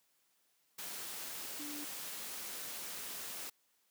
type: tone in noise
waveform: sine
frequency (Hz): 293.7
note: D4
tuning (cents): 0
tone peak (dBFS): -45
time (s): 1.59-1.85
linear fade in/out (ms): 10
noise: white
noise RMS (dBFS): -44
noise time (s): 0.78-3.5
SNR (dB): -4
effects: white hiss -75 dBFS RMS until 3.9 s + high-pass 150 Hz 12 dB/octave